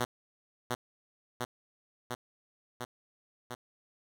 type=tone with echo; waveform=5% pulse; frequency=123.47 Hz; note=B2; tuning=in tune; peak=-17 dBFS; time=0-0.05 s; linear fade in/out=10 ms; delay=700 ms; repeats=5; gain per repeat=-2 dB; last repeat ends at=3.55 s; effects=none